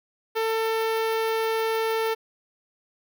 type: tone with notch filter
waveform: sawtooth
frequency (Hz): 446.8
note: A4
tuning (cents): +27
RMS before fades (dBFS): -25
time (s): 0.35-2.15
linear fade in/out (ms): 20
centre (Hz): 7600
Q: 0.82
effects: none